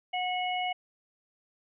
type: harmonic tone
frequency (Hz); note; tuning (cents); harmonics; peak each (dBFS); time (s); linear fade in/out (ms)
730; F#5; -24; 1 / 3 / 4; -30 / -35 / -36; 0.13-0.73; 10
effects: none